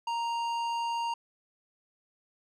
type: tone with tanh clipping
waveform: sine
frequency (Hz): 932.3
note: A#5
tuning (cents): 0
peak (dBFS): -31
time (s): 0.07-1.14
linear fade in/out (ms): 5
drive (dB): 13
effects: none